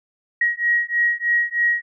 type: beating tone pair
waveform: sine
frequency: 1895 / 1898.2 Hz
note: A#6 / A#6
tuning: +28 / +31 cents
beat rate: 3.2 Hz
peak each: -20 dBFS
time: 0.41-1.82 s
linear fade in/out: 5 ms
effects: none